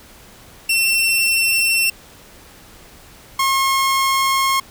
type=tone pair in turn; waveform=sawtooth; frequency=2703 / 1078.3 Hz; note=E7 / C#6; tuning=+43 / -48 cents; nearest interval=octave + major third; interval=1591 cents; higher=first; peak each=-11 dBFS; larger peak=neither; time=0.69-1.9 / 3.39-4.6 s; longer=neither; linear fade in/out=5 ms; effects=pink hiss -44 dBFS RMS until 4.7 s